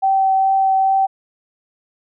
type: tone with vibrato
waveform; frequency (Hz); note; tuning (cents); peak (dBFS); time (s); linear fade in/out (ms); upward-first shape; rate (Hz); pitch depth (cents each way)
sine; 771; G5; -29; -12; 0.02-1.07; 20; triangle; 2.4; 10
effects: none